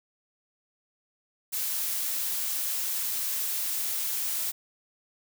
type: noise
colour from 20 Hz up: blue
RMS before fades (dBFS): -30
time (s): 1.52-4.52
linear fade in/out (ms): 20
effects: none